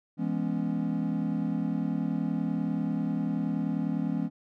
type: chord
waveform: triangle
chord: C# minor seventh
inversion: first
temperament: equal with one note detuned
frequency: 167.99 / 207.7 / 246.9 / 277.2 Hz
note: E3 / G#3 / B3 / C#4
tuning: +33 / 0 / 0 / 0 cents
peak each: -30 / -30 / -31 / -31 dBFS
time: 0.17-4.3 s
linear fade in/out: 50 ms
effects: none